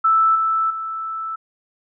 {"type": "tone with level steps", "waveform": "sine", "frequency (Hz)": 1318.5, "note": "E6", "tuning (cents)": 0, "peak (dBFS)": [-12, -16, -24], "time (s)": [0.04, 1.36], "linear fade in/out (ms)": 10, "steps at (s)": [0.35, 0.7], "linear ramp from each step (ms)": 5, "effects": []}